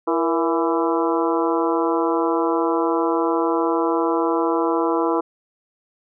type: harmonic tone with a mistuned harmonic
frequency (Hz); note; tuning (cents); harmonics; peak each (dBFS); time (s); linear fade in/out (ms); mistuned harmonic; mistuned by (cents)
166.5; E3; +18; 2 / 3 / 4 / 5 / 6 / 7 / 8; -21 / -23 / -28 / -28 / -25 / -29 / -31; 0.07-5.21; 10; 3; -84
effects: none